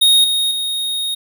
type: tone with level steps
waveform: square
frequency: 3729 Hz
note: A#7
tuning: in tune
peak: -9 / -15 / -19 dBFS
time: 0.01-1.15 s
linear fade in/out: 10 ms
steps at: 0.24 / 0.51 s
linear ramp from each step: 2 ms
effects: none